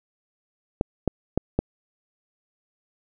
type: clicks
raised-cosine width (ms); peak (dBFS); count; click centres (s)
2; -7; 4; 0.811 / 1.077 / 1.376 / 1.59
effects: none